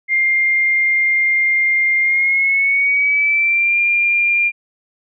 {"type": "tone with pitch glide", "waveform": "sine", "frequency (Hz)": [2110, 2396], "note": ["C7", "D7"], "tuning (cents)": [14, 34], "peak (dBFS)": -12, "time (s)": [0.08, 4.52], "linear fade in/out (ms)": 50, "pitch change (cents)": 220, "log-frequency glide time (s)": [2.01, 3.78], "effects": []}